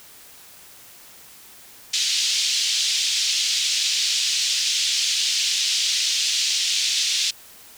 pink band-pass noise, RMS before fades -22 dBFS, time 1.93-7.31 s, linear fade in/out 10 ms, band 3100 to 6600 Hz, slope 24 dB/octave, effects white hiss -46 dBFS RMS until 7.77 s

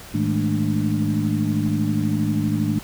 sine tone cluster, 108.2 / 159.4 / 209 / 221.5 / 296.3 Hz, A2 / D#3 / G#3 / A3 / D4, -29 / +42 / +11 / +12 / +15 cents, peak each -25 dBFS, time 0.14-2.79 s, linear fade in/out 5 ms, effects pink hiss -40 dBFS RMS until 2.83 s

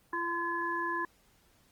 harmonic tone, 341.2 Hz, F4, 40 cents flat, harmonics 1 / 3 / 5, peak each -38 / -33 / -35 dBFS, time 0.13-1.05 s, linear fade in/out 2 ms, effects pink hiss -66 dBFS RMS until 1.71 s + Opus 24 kbps

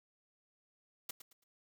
white noise with echo, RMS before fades -41 dBFS, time 1.09-1.11 s, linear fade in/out 5 ms, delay 110 ms, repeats 3, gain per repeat -11 dB, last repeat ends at 1.44 s, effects none

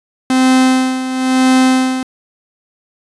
45% pulse tone with tremolo, 258.8 Hz, C4, 19 cents flat, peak -7 dBFS, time 0.3-2.03 s, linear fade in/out 2 ms, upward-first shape sine, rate 0.99 Hz, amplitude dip 70%, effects resampled to 24000 Hz

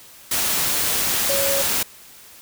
sine tone in noise, 554.4 Hz, C#5, in tune, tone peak -22 dBFS, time 1.29-1.62 s, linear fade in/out 5 ms, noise white, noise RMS -21 dBFS, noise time 0.31-1.83 s, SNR -4 dB, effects white hiss -45 dBFS RMS until 2.41 s

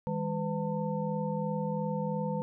sine tone cluster, 159.5 / 202.4 / 504 / 899 Hz, D#3 / G#3 / B4 / A5, +43 / -44 / +35 / +37 cents, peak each -34 / -34 / -35 / -38 dBFS, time 0.07-2.42 s, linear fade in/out 0 ms, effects none

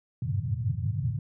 pink band-pass noise, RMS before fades -29 dBFS, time 0.22-1.19 s, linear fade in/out 2 ms, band 100 to 140 Hz, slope 48 dB/octave, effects none

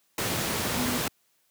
sine tone in noise, 246.9 Hz, B3, in tune, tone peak -29 dBFS, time 0.77-0.98 s, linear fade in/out 2 ms, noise pink, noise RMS -28 dBFS, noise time 0.18-1.08 s, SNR -4 dB, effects white hiss -69 dBFS RMS until 1.5 s + high-pass 100 Hz 12 dB/octave

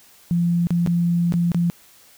sine tone with dropouts, 172.1 Hz, F3, 25 cents flat, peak -16 dBFS, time 0.31-1.7 s, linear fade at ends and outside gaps 0 ms, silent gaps 0.67-0.706 / 0.863-0.873 / 1.323-1.339 / 1.518-1.546 s, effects white hiss -51 dBFS RMS until 2.17 s

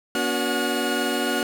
25% pulse tone cluster, 241.1 / 284.9 / 368.6 / 1444 Hz, B3 / C#4 / F#4 / F#6, -41 / +48 / -7 / -43 cents, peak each -24 dBFS, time 0.15-1.43 s, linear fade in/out 2 ms, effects none

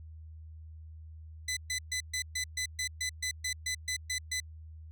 15% pulse tone bursts, 2008 Hz, B6, 28 cents sharp, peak -25 dBFS, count 14, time 1.48-4.402 s, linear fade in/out 5 ms, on 88 ms, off 130 ms, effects added 79 Hz sine -45 dBFS peak until 4.91 s

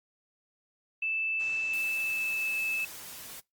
sine tone with pitch glide, 2637 to 2616 Hz, E7 to E7, 0 to -14 cents, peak -28 dBFS, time 1.02-2.85 s, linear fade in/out 5 ms, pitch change -14 cents, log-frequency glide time 1.69-2.59 s
white noise, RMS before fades -44 dBFS, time 1.39-3.41 s, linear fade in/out 20 ms
effects noise-tail reverb RT60 0.2 s tail -24 dB re dry + Opus 24 kbps

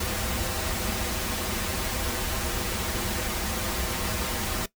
pink noise with comb filter, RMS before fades -29 dBFS, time 0-4.66 s, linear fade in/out 5 ms, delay 7 ms, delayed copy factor -0.75, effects noise-tail reverb RT60 0.1 s tail -18 dB re dry

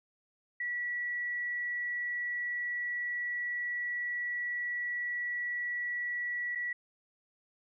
sine tone with dropouts, 1942 Hz, B6, 30 cents flat, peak -32 dBFS, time 0.6-6.73 s, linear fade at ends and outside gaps 5 ms, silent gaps 6.551-6.555 s, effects none

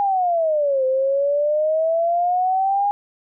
sine exponential two-way sweep, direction down then up, 820 to 517 to 820 Hz, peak -16 dBFS, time 0-2.91 s, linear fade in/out 0 ms, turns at 0.85 s, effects none

